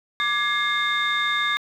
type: tone cluster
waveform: sine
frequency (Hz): 1178 / 1678 / 2124 / 3634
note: D6 / G#6 / C7 / A#7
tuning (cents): +5 / +17 / +25 / -45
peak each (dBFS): -25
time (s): 0.2-1.57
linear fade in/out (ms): 0
effects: tanh soft clip ceiling -13 dBFS + 9-bit